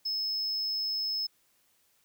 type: tone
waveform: triangle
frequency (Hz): 5200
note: E8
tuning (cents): -24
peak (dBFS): -28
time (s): 0.05-1.27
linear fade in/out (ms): 10
effects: white hiss -69 dBFS RMS until 2.04 s